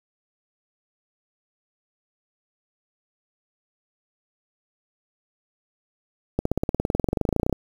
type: accelerating click train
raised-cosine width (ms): 2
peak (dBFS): -8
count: 26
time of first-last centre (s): 6.39-7.527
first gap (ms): 64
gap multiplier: 0.97
effects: 7-bit